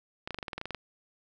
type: clicks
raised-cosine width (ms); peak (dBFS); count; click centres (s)
0.3; -20; 12; 0.275 / 0.307 / 0.345 / 0.387 / 0.428 / 0.482 / 0.532 / 0.58 / 0.614 / 0.656 / 0.707 / 0.747
effects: none